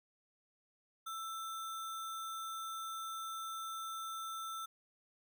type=tone with sample-and-hold; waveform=sine; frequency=1330 Hz; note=E6; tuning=15 cents sharp; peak=-40 dBFS; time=1.06-4.66 s; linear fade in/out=10 ms; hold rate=4900 Hz; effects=none